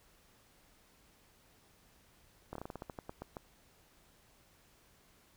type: slowing click train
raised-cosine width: 1 ms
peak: -28 dBFS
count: 13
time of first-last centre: 2.53-3.368 s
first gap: 24 ms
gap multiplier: 1.18
effects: pink hiss -66 dBFS RMS until 5.36 s